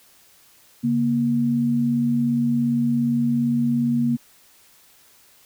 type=tone pair together; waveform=sine; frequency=139.76 / 237.1 Hz; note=C#3 / A#3; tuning=+15 / +30 cents; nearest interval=major sixth; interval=915 cents; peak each=-26 / -18 dBFS; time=0.83-4.17 s; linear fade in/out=20 ms; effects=white hiss -54 dBFS RMS until 5.45 s